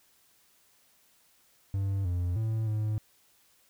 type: tone with pitch steps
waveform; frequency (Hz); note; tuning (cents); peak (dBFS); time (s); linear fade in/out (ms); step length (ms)
triangle; 97.9 / 88.4 / 110.9 / 107.5; G2 / F2 / A2 / A2; -2 / +22 / +14 / -40; -25; 1.74-2.98; 0; 310
effects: white hiss -65 dBFS RMS until 3.69 s